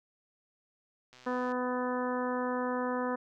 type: click train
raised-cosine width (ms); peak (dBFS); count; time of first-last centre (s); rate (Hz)
0.2; -37; 50; 1.13-1.519; 126
type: harmonic tone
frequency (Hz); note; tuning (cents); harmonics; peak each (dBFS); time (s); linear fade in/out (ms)
250; B3; +21; 1 / 2 / 3 / 4 / 5 / 6 / 7; -34 / -34 / -41 / -37 / -41 / -44 / -44; 1.26-3.16; 10
effects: none